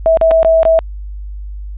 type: tone with dropouts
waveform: sine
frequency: 651 Hz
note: E5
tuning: 22 cents flat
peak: -6 dBFS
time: 0.06-0.79 s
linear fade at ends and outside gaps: 0 ms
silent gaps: 0.172-0.213 / 0.31-0.314 / 0.43-0.448 / 0.631-0.652 s
effects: added 50 Hz sine -23 dBFS peak until 1.77 s + resampled to 8000 Hz